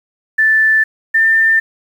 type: tone pair in turn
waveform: sine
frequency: 1760 / 1793.9 Hz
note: A6 / A6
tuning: 0 / +33 cents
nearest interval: unison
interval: 33 cents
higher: second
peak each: -8 dBFS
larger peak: neither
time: 0.38-0.84 / 1.14-1.6 s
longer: neither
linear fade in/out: 10 ms
effects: 7-bit